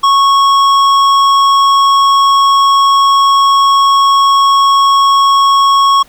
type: tone with hard clipping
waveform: triangle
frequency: 1103 Hz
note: C#6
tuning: 9 cents flat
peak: -7 dBFS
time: 0.03-6.03 s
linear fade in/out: 10 ms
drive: 14 dB
effects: pink hiss -44 dBFS RMS until 6.08 s